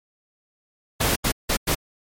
pink noise bursts at uneven times, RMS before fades -21 dBFS, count 4, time 1-1.16 / 1.24-1.32 / 1.49-1.57 / 1.67-1.75 s, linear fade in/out 10 ms, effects MP3 64 kbps

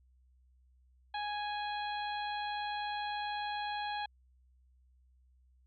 harmonic tone with a mistuned harmonic, 830.6 Hz, G#5, in tune, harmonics 1 / 2 / 3 / 4 / 5, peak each -36 / -43 / -48 / -46 / -48 dBFS, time 1.14-4.06 s, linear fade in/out 5 ms, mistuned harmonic 5, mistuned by -23 cents, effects added 63 Hz sine -63 dBFS peak until 5.66 s

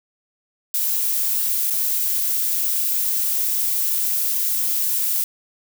violet noise with dropouts, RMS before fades -21 dBFS, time 0.74-5.24 s, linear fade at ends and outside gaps 2 ms, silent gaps 1.701-1.705 s, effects none

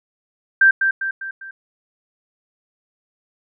sine tone with echo, 1573 Hz, G6, 6 cents sharp, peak -8 dBFS, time 0.61-0.71 s, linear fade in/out 5 ms, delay 200 ms, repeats 4, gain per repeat -6 dB, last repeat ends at 1.51 s, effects none

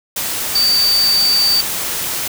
sine tone in noise, 4610 Hz, D8, 33 cents flat, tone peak -11 dBFS, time 0.55-1.61 s, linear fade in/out 5 ms, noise white, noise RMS -21 dBFS, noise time 0.16-2.28 s, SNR +7 dB, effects none

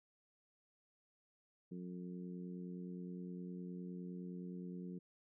harmonic tone, 89.7 Hz, F2, 47 cents sharp, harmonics 2 / 3 / 4 / 5, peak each -45 / -53 / -54 / -58 dBFS, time 1.71-4.99 s, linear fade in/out 10 ms, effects none

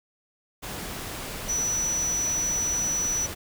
sine tone in noise, 5920 Hz, F#8, in tune, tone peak -24 dBFS, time 1.48-3.27 s, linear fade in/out 20 ms, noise pink, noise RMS -35 dBFS, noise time 0.62-3.35 s, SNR +8 dB, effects none

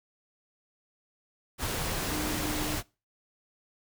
sine tone in noise, 302.9 Hz, D#4, 46 cents flat, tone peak -35 dBFS, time 2.07-2.79 s, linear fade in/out 50 ms, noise pink, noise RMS -32 dBFS, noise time 1.58-2.83 s, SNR -6 dB, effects noise-tail reverb RT60 0.3 s tail -23 dB re dry

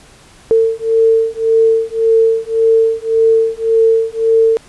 sine beating tone pair, 449.4 / 451.2 Hz, A4 / A4, +37 / +44 cents, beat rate 1.8 Hz, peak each -12 dBFS, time 0.51-4.57 s, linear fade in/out 0 ms, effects pink hiss -43 dBFS RMS until 4.68 s + resampled to 24000 Hz

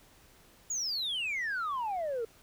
sine exponential sweep, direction down, 6990 to 440 Hz, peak -29 dBFS, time 0.7-2.25 s, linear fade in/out 5 ms, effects tanh soft clip ceiling -29 dBFS + pink hiss -60 dBFS RMS until 2.42 s

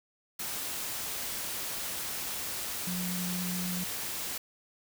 sine tone in noise, 180 Hz, F#3, 47 cents flat, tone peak -33 dBFS, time 2.87-3.84 s, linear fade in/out 5 ms, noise white, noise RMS -36 dBFS, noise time 0.39-4.38 s, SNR 0 dB, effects none

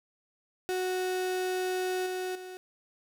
35% pulse tone with level steps, 369 Hz, F#4, 5 cents flat, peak -27 / -30 / -39 dBFS, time 0.69-2.57 s, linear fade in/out 0 ms, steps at 2.06 / 2.35 s, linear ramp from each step 5 ms, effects none

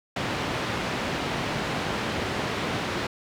pink band-pass noise, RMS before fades -29 dBFS, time 0.16-3.07 s, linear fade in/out 5 ms, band 110 to 3500 Hz, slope 12 dB/octave, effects none

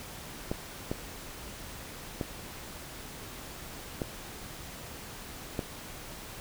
clicks, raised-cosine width 2 ms, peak -17 dBFS, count 5, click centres 0.515 / 0.915 / 2.212 / 4.018 / 5.592 s, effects pink hiss -44 dBFS RMS until 6.4 s

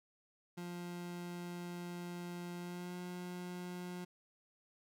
30% pulse tone with pitch glide, 175.3 to 178.78 Hz, F3 to F3, +7 to +41 cents, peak -40 dBFS, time 0.57-4.05 s, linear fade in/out 10 ms, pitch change +34 cents, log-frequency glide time 2.58-2.96 s, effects none

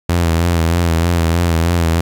sawtooth tone with vibrato, 84.3 Hz, E2, 39 cents sharp, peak -8 dBFS, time 0.09-2.01 s, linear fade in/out 5 ms, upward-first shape sine, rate 3.2 Hz, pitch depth 52 cents each way, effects 8-bit

